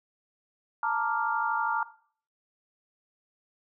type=chord; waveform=sine; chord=Bb major seventh; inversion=third; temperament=equal; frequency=880 / 932.3 / 1174.7 / 1396.9 Hz; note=A5 / Bb5 / D6 / F6; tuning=0 / 0 / 0 / 0 cents; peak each=-31 / -30 / -33 / -31 dBFS; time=0.83-1.83 s; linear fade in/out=2 ms; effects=noise-tail reverb RT60 0.5 s tail -17 dB re dry